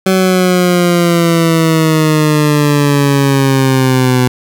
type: exponential sweep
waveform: 20% pulse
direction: down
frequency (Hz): 189.7 to 125.2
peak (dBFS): -3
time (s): 0.06-4.28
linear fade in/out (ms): 5
effects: none